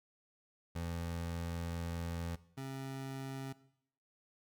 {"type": "tone pair in turn", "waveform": "25% pulse", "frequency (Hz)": [84.7, 134.45], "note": ["E2", "C3"], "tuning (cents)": [48, 47], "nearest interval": "minor sixth", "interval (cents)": 799, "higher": "second", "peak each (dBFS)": [-34, -37], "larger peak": "first", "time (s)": [[0.75, 2.36], [2.57, 3.53]], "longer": "first", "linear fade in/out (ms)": 10, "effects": ["noise-tail reverb RT60 0.7 s tail -18 dB re dry"]}